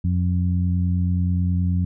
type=harmonic tone; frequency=89.4 Hz; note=F2; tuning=41 cents sharp; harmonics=1 / 2 / 3; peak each=-19 / -23 / -35 dBFS; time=0.04-1.85 s; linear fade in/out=5 ms; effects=none